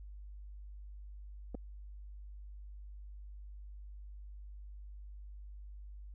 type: clicks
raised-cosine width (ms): 2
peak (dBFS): -30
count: 2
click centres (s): 1.546 / 1.55
effects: added 50 Hz sine -46 dBFS peak until 6.14 s